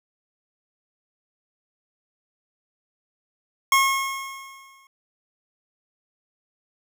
25% pulse tone with exponential decay, 1085 Hz, C#6, 37 cents flat, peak -10 dBFS, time 3.72-4.87 s, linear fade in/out 2 ms, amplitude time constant 250 ms, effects none

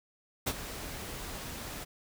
pink noise with ADSR envelope, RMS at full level -28 dBFS, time 0.46-1.85 s, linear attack 15 ms, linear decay 51 ms, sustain -13 dB, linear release 20 ms, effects none

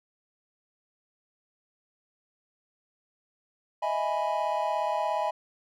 triangle chord, E major seventh, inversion third, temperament equal, 622.3 / 659.3 / 830.6 / 987.8 Hz, D#5 / E5 / G#5 / B5, 0 / 0 / 0 / 0 cents, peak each -30 / -31 / -28 / -30 dBFS, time 3.82-5.31 s, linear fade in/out 10 ms, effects none

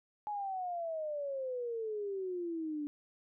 sine exponential sweep, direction down, 848 to 289.5 Hz, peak -35 dBFS, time 0.27-2.87 s, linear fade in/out 0 ms, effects none

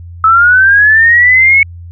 sine linear sweep, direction up, 1290 to 2217 Hz, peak -3 dBFS, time 0.24-1.63 s, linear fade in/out 2 ms, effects added 86 Hz sine -26 dBFS peak until 1.91 s

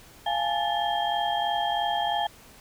sine tone cluster, 694 / 824 / 867 / 1751 / 3210 Hz, F5 / G#5 / A5 / A6 / G7, -11 / -14 / -26 / -9 / +40 cents, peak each -29 / -27 / -33 / -36 / -32 dBFS, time 0.26-2.27 s, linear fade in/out 5 ms, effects pink hiss -51 dBFS RMS until 2.6 s

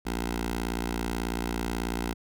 10% pulse tone with notch filter, 58.27 Hz, A#1, in tune, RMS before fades -31 dBFS, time 0.05-2.14 s, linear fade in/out 20 ms, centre 120 Hz, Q 1.1, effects none

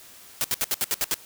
white noise bursts, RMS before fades -24 dBFS, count 8, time 0.41-1.142 s, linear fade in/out 0 ms, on 32 ms, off 68 ms, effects white hiss -48 dBFS RMS until 1.25 s

